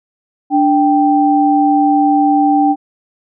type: tone pair together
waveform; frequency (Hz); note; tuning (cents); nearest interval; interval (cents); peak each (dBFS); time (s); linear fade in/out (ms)
sine; 293.3 / 783.5; D4 / G5; -2 / -1; octave + perfect fourth; 1701; -11; 0.5-2.76; 50
effects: none